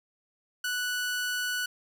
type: tone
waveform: sawtooth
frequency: 1480 Hz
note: F#6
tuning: in tune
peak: -25 dBFS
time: 0.64-1.66 s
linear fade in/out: 5 ms
effects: none